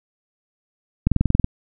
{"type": "click train", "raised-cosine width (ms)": 5, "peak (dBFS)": -4, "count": 9, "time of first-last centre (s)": [1.07, 1.444], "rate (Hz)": 21.4, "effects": []}